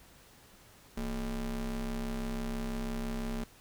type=ring-modulated tone; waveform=square; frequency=98 Hz; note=G2; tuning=in tune; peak=-31 dBFS; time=0.97-3.44 s; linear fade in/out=5 ms; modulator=131 Hz; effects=pink hiss -58 dBFS RMS until 3.6 s